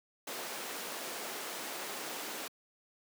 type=high-pass noise; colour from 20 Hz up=pink; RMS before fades=-41 dBFS; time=0.27-2.48 s; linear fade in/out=5 ms; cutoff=310 Hz; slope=12 dB/octave; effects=high-pass 200 Hz 12 dB/octave